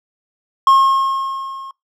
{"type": "tone with level ramp", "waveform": "triangle", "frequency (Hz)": 1078, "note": "C#6", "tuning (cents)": -49, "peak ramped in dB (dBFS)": [-4, -28], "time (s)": [0.67, 1.71], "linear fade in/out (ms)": 2, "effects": ["noise-tail reverb RT60 0.2 s tail -25 dB re dry"]}